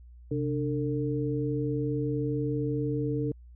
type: tone cluster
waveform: sine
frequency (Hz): 132.5 / 295.6 / 451.1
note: C3 / D4 / A4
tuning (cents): +22 / +11 / +43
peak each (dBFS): -30 / -31 / -32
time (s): 0.31-3.32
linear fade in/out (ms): 5
effects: added 60 Hz sine -47 dBFS peak until 3.55 s